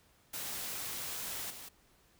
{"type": "noise with level steps", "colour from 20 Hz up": "white", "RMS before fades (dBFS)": [-40, -48], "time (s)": [0.33, 1.69], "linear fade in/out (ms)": 10, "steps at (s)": 1.5, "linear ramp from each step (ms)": 5, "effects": ["pink hiss -67 dBFS RMS until 2.19 s"]}